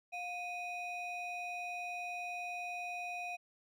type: ring-modulated tone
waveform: triangle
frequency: 1600 Hz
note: G6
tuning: 35 cents sharp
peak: -34 dBFS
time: 0.12-3.37 s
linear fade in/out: 20 ms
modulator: 890 Hz
effects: none

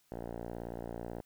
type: tone with low-pass filter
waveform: 5% pulse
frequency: 58.27 Hz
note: A#1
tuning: in tune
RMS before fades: -42 dBFS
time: 0.12-1.21 s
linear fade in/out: 0 ms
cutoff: 860 Hz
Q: 1
effects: white hiss -71 dBFS RMS until 1.25 s

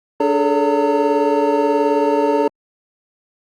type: tone cluster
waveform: triangle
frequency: 291.2 / 422.6 / 441.2 / 569 / 910 Hz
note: D4 / G#4 / A4 / C#5 / A#5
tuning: -15 / +30 / +5 / +45 / -42 cents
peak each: -18 dBFS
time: 0.2-2.48 s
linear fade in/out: 5 ms
effects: Opus 48 kbps

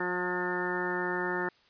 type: harmonic tone with a mistuned harmonic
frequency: 179.6 Hz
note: F3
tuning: 49 cents sharp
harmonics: 1 / 2 / 3 / 4 / 5 / 6 / 7 / 8 / 9 / 10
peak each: -40 / -33 / -42 / -43 / -37 / -44 / -42 / -38 / -44 / -35 dBFS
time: 0-1.49 s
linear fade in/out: 5 ms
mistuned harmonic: 9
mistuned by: +18 cents
effects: white hiss -63 dBFS RMS until 1.69 s + resampled to 11025 Hz

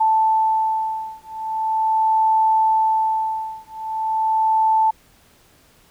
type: beating tone pair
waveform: sine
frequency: 880 / 880.41 Hz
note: A5 / A5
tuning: 0 / +1 cents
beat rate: 0.41 Hz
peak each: -19 dBFS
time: 0-4.91 s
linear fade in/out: 10 ms
effects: pink hiss -54 dBFS RMS until 5.9 s

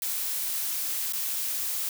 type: noise with dropouts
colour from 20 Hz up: blue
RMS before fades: -30 dBFS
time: 0.02-1.89 s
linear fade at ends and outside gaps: 1 ms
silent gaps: 1.124-1.134 s
effects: none

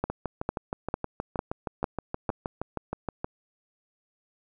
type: two click trains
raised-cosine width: 1 ms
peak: -12 / -16 dBFS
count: 6 / 21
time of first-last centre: 0.04-2.292 / 0.1-3.245 s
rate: 2.22 / 6.36 Hz
effects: none

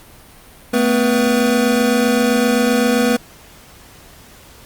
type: tone cluster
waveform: square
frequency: 223.9 / 251.6 / 487.6 Hz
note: A3 / B3 / B4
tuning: +30 / +32 / -22 cents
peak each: -18 dBFS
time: 0.73-3.17 s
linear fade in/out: 10 ms
effects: pink hiss -43 dBFS RMS until 4.65 s + Opus 48 kbps

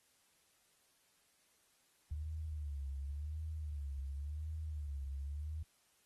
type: tone with vibrato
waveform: sine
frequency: 73.42 Hz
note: D2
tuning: in tune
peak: -39 dBFS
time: 2.11-5.63 s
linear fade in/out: 5 ms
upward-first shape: sine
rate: 0.92 Hz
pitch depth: 120 cents each way
effects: white hiss -73 dBFS RMS until 6.05 s + AAC 32 kbps

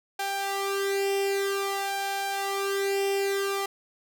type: tone with flanger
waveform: sawtooth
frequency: 394.7 Hz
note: G4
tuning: 12 cents sharp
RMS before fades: -28 dBFS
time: 0.19-3.66 s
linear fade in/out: 5 ms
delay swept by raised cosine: 1.2 to 2.17 ms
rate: 0.52 Hz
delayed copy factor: +0.75
effects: none

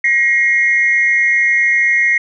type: tone pair together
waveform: sine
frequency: 1895.5 / 2143 Hz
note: A#6 / C7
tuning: +28 / +41 cents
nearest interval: major second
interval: 213 cents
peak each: -12 dBFS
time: 0.04-2.18 s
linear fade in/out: 5 ms
effects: tanh soft clip ceiling -3 dBFS

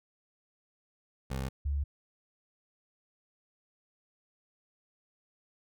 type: tone pair in turn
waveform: 20% pulse / sine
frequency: 66.3 / 71.09 Hz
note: C2 / C#2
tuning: +23 / +44 cents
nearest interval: minor second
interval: 121 cents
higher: second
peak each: -28 dBFS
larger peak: neither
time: 1.3-1.49 / 1.65-1.84 s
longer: neither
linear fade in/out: 10 ms
effects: none

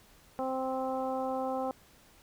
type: harmonic tone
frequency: 261.6 Hz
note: C4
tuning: in tune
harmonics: 1 / 2 / 3 / 4 / 5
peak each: -37 / -34 / -35 / -42 / -45 dBFS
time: 0.39-1.71 s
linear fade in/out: 0 ms
effects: pink hiss -60 dBFS RMS until 2.22 s

